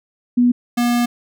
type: tone pair in turn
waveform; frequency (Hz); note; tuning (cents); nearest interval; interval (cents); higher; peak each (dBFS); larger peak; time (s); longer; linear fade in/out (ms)
sine / square; 244.1 / 240.3; B3 / B3; -20 / -47; unison; 27; first; -10 / -15; first; 0.37-0.52 / 0.77-1.06; second; 10
effects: none